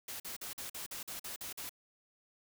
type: noise bursts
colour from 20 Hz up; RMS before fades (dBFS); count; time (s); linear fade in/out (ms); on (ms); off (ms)
white; -43; 10; 0.08-1.694; 5; 120; 46
effects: none